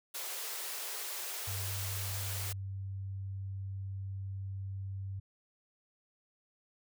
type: high-pass noise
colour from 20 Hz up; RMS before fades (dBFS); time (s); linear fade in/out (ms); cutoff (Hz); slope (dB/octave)
white; -40; 0.14-2.53; 10; 360; 96
type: tone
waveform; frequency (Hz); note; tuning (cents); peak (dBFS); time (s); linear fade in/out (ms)
sine; 97; G2; -18; -37; 1.47-5.2; 10
effects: none